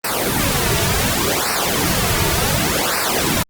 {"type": "noise with flanger", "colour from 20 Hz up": "pink", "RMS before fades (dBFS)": -18, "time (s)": [0.04, 3.43], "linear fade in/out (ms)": 5, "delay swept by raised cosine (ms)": [0.29, 3.89], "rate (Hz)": 0.68, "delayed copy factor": -1, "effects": ["Opus 24 kbps"]}